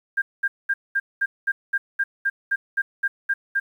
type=tone bursts; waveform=sine; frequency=1600 Hz; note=G6; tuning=35 cents sharp; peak=-18 dBFS; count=14; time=0.17-3.6 s; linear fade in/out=10 ms; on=50 ms; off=210 ms; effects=9-bit